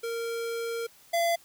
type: tone pair in turn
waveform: square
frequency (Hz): 462.7 / 679.4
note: A#4 / F5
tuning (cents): -13 / -48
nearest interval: perfect fifth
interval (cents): 665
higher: second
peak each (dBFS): -31 / -24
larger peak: second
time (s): 0.03-0.87 / 1.13-1.36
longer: first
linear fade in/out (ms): 10
effects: white hiss -57 dBFS RMS until 1.44 s